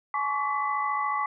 sine tone cluster, 847 / 1087 / 1141 / 2000 Hz, G#5 / C#6 / C#6 / B6, +34 / -34 / +50 / +21 cents, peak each -31 / -35 / -27 / -34 dBFS, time 0.14-1.26 s, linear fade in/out 2 ms, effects none

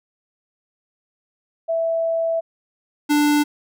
sine / square tone pair in turn, 659.3 / 294.7 Hz, E5 / D4, 0 / +6 cents, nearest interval octave + major second, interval 1394 cents, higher first, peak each -18 / -15 dBFS, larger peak second, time 1.68-2.41 / 3.09-3.44 s, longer first, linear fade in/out 20 ms, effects none

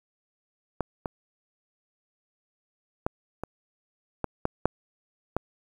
clicks, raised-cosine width 1 ms, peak -12 / -16 / -11 / -18 / -13 / -10 / -6 / -11 dBFS, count 8, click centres 0.807 / 1.058 / 3.065 / 3.436 / 4.243 / 4.454 / 4.656 / 5.366 s, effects 8-bit

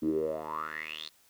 10% pulse tone with band-pass filter sweep, 77.8 Hz, D#2, in tune, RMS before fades -34 dBFS, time 0.02-1.09 s, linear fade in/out 10 ms, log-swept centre 270 to 4200 Hz, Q 9.3, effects white hiss -64 dBFS RMS until 1.29 s

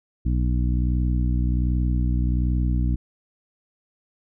harmonic tone, 61.3 Hz, B1, 12 cents flat, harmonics 1 / 2 / 3 / 4 / 5, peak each -20 / -26 / -30 / -32 / -34 dBFS, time 0.25-2.96 s, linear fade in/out 10 ms, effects none

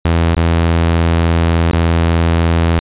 sawtooth tone with dropouts, 83.4 Hz, E2, 21 cents sharp, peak -6 dBFS, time 0.05-2.79 s, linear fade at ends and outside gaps 0 ms, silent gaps 0.349-0.368 / 1.712-1.733 s, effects resampled to 8000 Hz

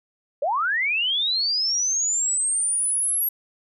sine linear sweep, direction up, 523.3 to 11580 Hz, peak -20 dBFS, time 0.42-3.29 s, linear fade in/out 5 ms, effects none

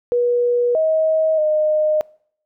sine tone with pitch steps, 484 / 634 / 614 Hz, B4 / D#5 / D#5, -35 / +32 / -23 cents, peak -14 dBFS, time 0.12-2.01 s, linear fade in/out 0 ms, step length 630 ms, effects noise-tail reverb RT60 0.6 s tail -24 dB re dry

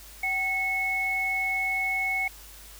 sine tone pair together, 763.5 / 2196 Hz, G5 / C#7, -46 / -17 cents, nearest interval octave + tritone, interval 1829 cents, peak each -33 / -25 dBFS, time 0.23-2.28 s, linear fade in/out 5 ms, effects added 50 Hz sine -49 dBFS peak until 2.79 s + white hiss -48 dBFS RMS until 2.79 s

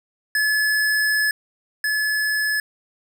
square tone pair in turn, 1715 / 1715 Hz, A6 / A6, -45 / -45 cents, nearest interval unison, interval 0 cents, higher neither, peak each -18 / -20 dBFS, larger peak first, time 0.35-1.31 / 1.84-2.6 s, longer first, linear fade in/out 2 ms, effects none

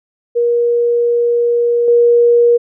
sine tone with level steps, 475 Hz, A#4, 33 cents sharp, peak -10 / -6 dBFS, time 0.35-2.58 s, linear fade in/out 20 ms, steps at 1.88 s, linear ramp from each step 2 ms, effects none

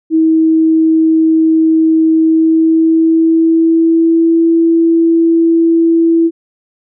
sine tone with pitch glide, 320.6 to 331.3 Hz, E4 to E4, -48 to +9 cents, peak -6 dBFS, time 0.1-6.31 s, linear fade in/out 50 ms, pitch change +57 cents, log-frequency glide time 2.12-4.48 s, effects none

